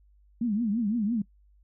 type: tone with vibrato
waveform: sine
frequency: 220 Hz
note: A3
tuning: in tune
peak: -24 dBFS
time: 0.41-1.22 s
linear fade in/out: 5 ms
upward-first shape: triangle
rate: 5.9 Hz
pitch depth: 210 cents each way
effects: noise-tail reverb RT60 0.1 s tail -21 dB re dry + added 50 Hz sine -57 dBFS peak until 1.63 s